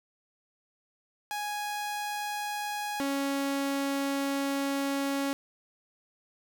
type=tone pair in turn; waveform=sawtooth; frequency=830.6 / 277.2 Hz; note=G#5 / C#4; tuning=0 / 0 cents; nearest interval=octave + perfect fifth; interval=1900 cents; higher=first; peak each=-28 / -24 dBFS; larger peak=second; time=1.31-3 / 3-5.33 s; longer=second; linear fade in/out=0 ms; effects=none